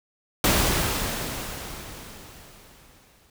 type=noise with exponential decay; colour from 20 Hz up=pink; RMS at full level=-19 dBFS; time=0.44-3.3 s; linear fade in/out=2 ms; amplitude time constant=620 ms; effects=none